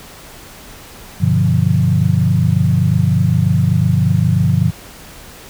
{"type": "chord", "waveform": "sine", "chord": "G dominant seventh", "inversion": "none", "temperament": "equal", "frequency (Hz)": [98, 123.47, 146.83, 174.61], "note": ["G2", "B2", "D3", "F3"], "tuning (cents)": [0, 0, 0, 0], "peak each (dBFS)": -16, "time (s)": [1.2, 4.71], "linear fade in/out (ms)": 20, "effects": ["pink hiss -37 dBFS RMS until 5.49 s"]}